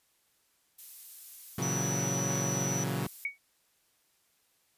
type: noise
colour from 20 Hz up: violet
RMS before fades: -45 dBFS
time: 0.78-3.25 s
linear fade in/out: 10 ms
type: chord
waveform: sawtooth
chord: F# dominant seventh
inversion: first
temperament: equal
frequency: 116.54 / 138.59 / 164.81 / 185 Hz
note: A#2 / C#3 / E3 / F#3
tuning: 0 / 0 / 0 / 0 cents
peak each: -33 / -30 / -35 / -32 dBFS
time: 1.58-3.07 s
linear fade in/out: 5 ms
type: tone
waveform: sine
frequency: 5920 Hz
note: F#8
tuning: in tune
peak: -33 dBFS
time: 1.62-2.84 s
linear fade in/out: 5 ms
type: tone with exponential decay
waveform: sine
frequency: 2239 Hz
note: C#7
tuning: 17 cents sharp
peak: -26 dBFS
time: 3.25-3.38 s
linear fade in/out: 2 ms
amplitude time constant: 27 ms
effects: white hiss -71 dBFS RMS until 4.77 s + resampled to 32000 Hz